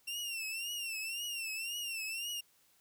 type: tone with vibrato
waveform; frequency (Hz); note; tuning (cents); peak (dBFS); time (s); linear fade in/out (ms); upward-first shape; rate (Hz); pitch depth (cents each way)
sawtooth; 2734; F7; -37; -34; 0.07-2.41; 10; triangle; 1.9; 120
effects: white hiss -69 dBFS RMS until 2.8 s